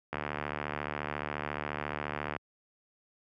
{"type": "click train", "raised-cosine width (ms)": 0.5, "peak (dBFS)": -18, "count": 167, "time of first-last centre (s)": [0.13, 2.364], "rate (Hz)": 74.3, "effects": ["high-pass 80 Hz 12 dB/octave"]}